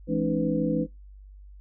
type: tone cluster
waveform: sine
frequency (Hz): 167 / 214.2 / 274.6 / 307.5 / 500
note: E3 / A3 / C#4 / D#4 / B4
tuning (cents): +23 / -46 / -16 / -20 / +21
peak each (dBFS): -29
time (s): 0.07-0.87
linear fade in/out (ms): 50
effects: noise-tail reverb RT60 0.2 s tail -22 dB re dry + added 49 Hz sine -44 dBFS peak until 1.6 s